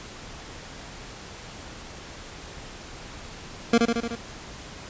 25% pulse tone with echo, 233.1 Hz, A#3, in tune, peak -11 dBFS, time 3.73-3.78 s, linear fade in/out 5 ms, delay 75 ms, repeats 5, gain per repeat -3 dB, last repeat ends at 4.155 s, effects pink hiss -41 dBFS RMS until 4.89 s + resampled to 16000 Hz

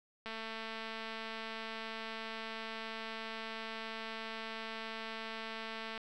click train, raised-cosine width 0.3 ms, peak -27 dBFS, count 1276, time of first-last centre 0.26-5.977 s, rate 223 Hz, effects none

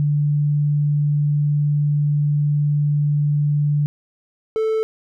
sine / triangle tone pair in turn, 146.83 / 440 Hz, D3 / A4, 0 / 0 cents, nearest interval octave + perfect fifth, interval 1900 cents, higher second, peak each -15 dBFS, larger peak neither, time 0-3.86 / 4.56-4.83 s, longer first, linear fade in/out 0 ms, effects none

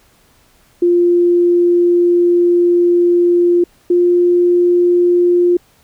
sine tone pair in turn, 349.2 / 352 Hz, F4 / F4, 0 / +14 cents, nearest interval unison, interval 14 cents, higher second, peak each -8 dBFS, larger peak neither, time 0.82-3.64 / 3.9-5.57 s, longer first, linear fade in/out 5 ms, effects pink hiss -52 dBFS RMS until 5.83 s

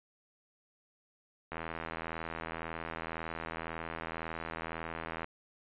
click train, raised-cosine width 0.5 ms, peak -23 dBFS, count 306, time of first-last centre 1.52-5.244 s, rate 81.9 Hz, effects resampled to 8000 Hz

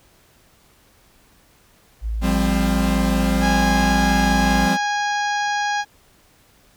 sine tone, 55 Hz, A1, in tune, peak -21 dBFS, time 2.01-4.69 s, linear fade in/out 50 ms
45% pulse chord, F suspended second, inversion none, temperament equal with one note detuned, 174.61 / 199.77 / 261.6 Hz, F3 / G3 / C4, 0 / +33 / 0 cents, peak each -23 / -21 / -23 dBFS, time 2.21-4.78 s, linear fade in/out 50 ms
harmonic tone, 824 Hz, G#5, 14 cents flat, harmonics 1 / 2 / 3 / 4 / 5 / 6 / 7 / 8, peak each -21 / -24 / -34 / -34 / -36 / -36 / -37 / -40 dBFS, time 3.4-5.85 s, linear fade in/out 50 ms
effects pink hiss -55 dBFS RMS until 6.76 s

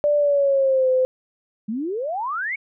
sine tone with pitch glide, 587.3 to 514.2 Hz, D5 to C5, 0 to -30 cents, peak -15 dBFS, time 0.04-1.05 s, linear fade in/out 0 ms, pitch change -230 cents, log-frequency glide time 0.17-0.89 s
sine exponential sweep, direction up, 203.2 to 2285 Hz, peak -23 dBFS, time 1.68-2.56 s, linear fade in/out 10 ms
effects none

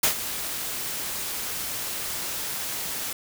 white noise with ADSR envelope, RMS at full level -19 dBFS, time 0.03-3.13 s, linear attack 7 ms, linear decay 99 ms, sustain -12 dB, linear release 4 ms, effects none

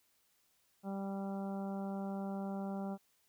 harmonic tone, 196 Hz, G3, in tune, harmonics 1 / 2 / 3 / 4 / 5 / 6 / 7, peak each -38 / -48 / -47 / -47 / -56 / -59 / -57 dBFS, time 0.83-2.98 s, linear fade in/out 50 ms, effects white hiss -74 dBFS RMS until 3.28 s

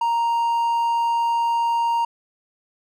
triangle tone, 932.3 Hz, A#5, in tune, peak -16 dBFS, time 0.01-2.05 s, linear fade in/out 5 ms, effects none

